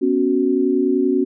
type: chord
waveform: sine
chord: B suspended second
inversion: none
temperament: equal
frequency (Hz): 246.9 / 277.2 / 370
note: B3 / C#4 / F#4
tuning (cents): 0 / 0 / 0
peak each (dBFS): -21 / -18 / -18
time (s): 0.01-1.25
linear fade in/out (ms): 20
effects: none